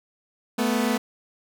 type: tone pair together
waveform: sawtooth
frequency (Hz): 219.6 / 246.9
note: A3 / B3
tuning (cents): -3 / 0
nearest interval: major second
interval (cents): 203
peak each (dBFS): -20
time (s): 0.58-0.98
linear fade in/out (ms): 10
effects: none

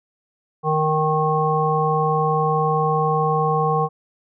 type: harmonic tone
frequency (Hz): 155.4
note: D#3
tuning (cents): -2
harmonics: 1 / 3 / 5 / 7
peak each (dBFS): -22 / -22 / -22 / -22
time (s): 0.63-3.89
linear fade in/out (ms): 50
effects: none

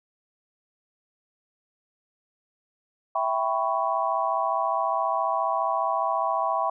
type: chord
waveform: sine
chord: C# half-diminished seventh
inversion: first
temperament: equal with one note detuned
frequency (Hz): 659.3 / 784 / 994.1 / 1108.7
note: E5 / G5 / B5 / C#6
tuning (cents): 0 / 0 / +11 / 0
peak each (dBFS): -28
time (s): 3.15-6.7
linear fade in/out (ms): 5
effects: none

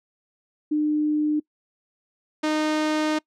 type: tone pair in turn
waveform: sine / sawtooth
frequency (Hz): 301.7 / 307.7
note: D4 / D#4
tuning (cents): +47 / -19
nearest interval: unison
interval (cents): 34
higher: second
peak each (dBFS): -19 / -17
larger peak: second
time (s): 0.71-1.4 / 2.43-3.19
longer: second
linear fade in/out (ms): 10
effects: noise-tail reverb RT60 0.1 s tail -24 dB re dry + low-pass 6000 Hz 12 dB/octave

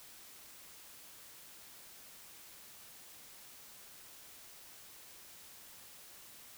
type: silence
effects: white hiss -55 dBFS RMS until 6.57 s

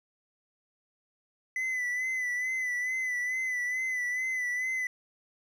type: tone with vibrato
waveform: triangle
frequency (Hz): 2007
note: B6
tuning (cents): +27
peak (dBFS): -27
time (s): 1.56-4.87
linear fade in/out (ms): 2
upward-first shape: sine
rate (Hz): 2.3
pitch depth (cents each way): 43
effects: none

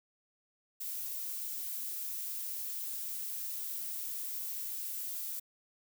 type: noise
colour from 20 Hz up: violet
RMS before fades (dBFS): -39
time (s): 0.8-5.4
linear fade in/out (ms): 10
effects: none

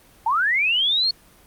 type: linear sweep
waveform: sine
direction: up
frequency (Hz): 842 to 4400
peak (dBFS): -17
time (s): 0.26-1.11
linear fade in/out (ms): 5
effects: pink hiss -52 dBFS RMS until 1.46 s + Opus 24 kbps

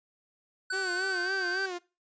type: tone with pitch glide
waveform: square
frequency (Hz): 1500 to 1546.6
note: F#6 to G6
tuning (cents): +23 to -24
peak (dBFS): -30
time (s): 0.7-1.66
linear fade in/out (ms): 5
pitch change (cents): +53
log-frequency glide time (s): 0.92-1.3
type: tone with vibrato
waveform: sawtooth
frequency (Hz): 370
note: F#4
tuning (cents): 0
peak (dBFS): -30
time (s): 0.72-1.79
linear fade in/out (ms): 20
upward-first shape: sine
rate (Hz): 3.6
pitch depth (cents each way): 89
effects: noise-tail reverb RT60 0.3 s tail -22 dB re dry + resampled to 16000 Hz

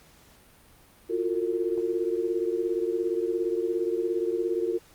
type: tone cluster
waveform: sine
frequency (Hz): 345.8 / 363 / 454.7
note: F4 / F#4 / A#4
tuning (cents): -17 / -33 / -43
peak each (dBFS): -29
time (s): 1.09-4.79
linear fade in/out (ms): 20
effects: pink hiss -56 dBFS RMS until 4.94 s + Opus 48 kbps

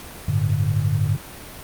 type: chord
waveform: sine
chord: G suspended second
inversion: none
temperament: equal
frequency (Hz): 98 / 110 / 146.83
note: G2 / A2 / D3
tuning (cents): 0 / 0 / 0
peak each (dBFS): -22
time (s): 0.28-1.17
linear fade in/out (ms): 5
effects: pink hiss -38 dBFS RMS until 1.63 s + Opus 48 kbps

